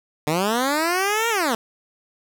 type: linear two-way sweep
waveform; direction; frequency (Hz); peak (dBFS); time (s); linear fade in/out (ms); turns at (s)
10% pulse; up then down; 144.6 to 471.5 to 212.2; -11; 0.27-1.55; 2; 1.29
effects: none